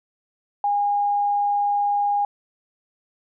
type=tone; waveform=sine; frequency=816 Hz; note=G#5; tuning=31 cents flat; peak=-18 dBFS; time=0.64-2.25 s; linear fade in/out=2 ms; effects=none